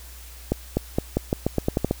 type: accelerating click train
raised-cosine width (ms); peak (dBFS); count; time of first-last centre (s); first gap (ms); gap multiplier
2; -7; 11; 0.52-1.911; 250; 0.86
effects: added 60 Hz sine -41 dBFS peak until 2 s + white hiss -46 dBFS RMS until 2 s